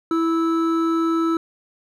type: tone pair together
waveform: triangle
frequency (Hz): 329.6 / 1310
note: E4 / E6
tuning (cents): 0 / -11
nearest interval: 2 octaves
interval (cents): 2389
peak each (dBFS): -16 / -23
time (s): 0.11-1.37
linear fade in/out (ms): 2
effects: none